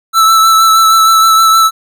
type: tone with vibrato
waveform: square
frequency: 1320 Hz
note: E6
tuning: 2 cents sharp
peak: -5 dBFS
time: 0.13-1.71 s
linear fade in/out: 50 ms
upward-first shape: sine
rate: 6.4 Hz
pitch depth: 18 cents each way
effects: none